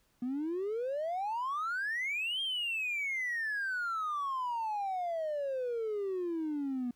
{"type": "exponential two-way sweep", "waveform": "triangle", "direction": "up then down", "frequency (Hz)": [239.6, 3231, 239.6], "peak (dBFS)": -29, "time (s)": [0.22, 6.91], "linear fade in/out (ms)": 5, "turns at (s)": 2.41, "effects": ["tanh soft clip ceiling -28 dBFS", "pink hiss -72 dBFS RMS until 6.95 s"]}